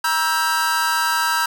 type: chord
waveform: 45% pulse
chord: E diminished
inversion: second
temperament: just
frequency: 949.3 / 1318.5 / 1582.2 Hz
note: Bb5 / E6 / G6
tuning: +31 / 0 / +16 cents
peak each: -22 dBFS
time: 0.04-1.46 s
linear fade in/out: 5 ms
effects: none